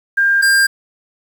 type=tone pair in turn; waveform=sine / square; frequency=1600 / 1600 Hz; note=G6 / G6; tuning=+35 / +35 cents; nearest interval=unison; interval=0 cents; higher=neither; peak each=-10 dBFS; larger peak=neither; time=0.17-0.42 / 0.42-0.67 s; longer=neither; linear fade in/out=10 ms; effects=7-bit